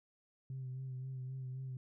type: tone with vibrato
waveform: sine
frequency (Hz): 130.2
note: C3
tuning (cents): -8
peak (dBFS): -39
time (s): 0.5-1.77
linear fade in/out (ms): 2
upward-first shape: sine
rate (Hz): 3.8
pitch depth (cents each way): 33
effects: tanh soft clip ceiling -37 dBFS